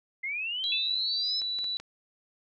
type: linear sweep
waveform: sine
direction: up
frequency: 2054 to 5270 Hz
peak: -30 dBFS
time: 0.23-1.41 s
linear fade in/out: 10 ms
type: tone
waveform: sine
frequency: 3951 Hz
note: B7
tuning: in tune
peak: -29 dBFS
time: 0.64-1.77 s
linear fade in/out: 0 ms
type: tone with exponential decay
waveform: sine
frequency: 2627 Hz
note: E7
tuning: 7 cents flat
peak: -26 dBFS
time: 0.72-1.01 s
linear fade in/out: 2 ms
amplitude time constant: 63 ms
type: clicks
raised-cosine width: 0.2 ms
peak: -28 dBFS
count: 4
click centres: 1.418 / 1.588 / 1.643 / 1.8 s
effects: none